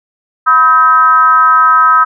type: tone with frequency modulation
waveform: sine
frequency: 1277 Hz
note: D#6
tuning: 45 cents sharp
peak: -4 dBFS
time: 0.46-2.05 s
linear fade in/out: 20 ms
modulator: 283 Hz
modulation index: 0.67
effects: none